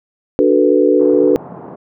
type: chord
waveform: sine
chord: B minor seventh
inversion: first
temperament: equal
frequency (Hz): 293.7 / 370 / 440 / 493.9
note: D4 / F#4 / A4 / B4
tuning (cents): 0 / 0 / 0 / 0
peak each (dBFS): -14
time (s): 0.39-1.36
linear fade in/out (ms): 0
type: band-pass noise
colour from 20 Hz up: pink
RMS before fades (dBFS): -33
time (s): 0.99-1.76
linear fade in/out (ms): 10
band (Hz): 150 to 1000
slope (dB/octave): 24
effects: none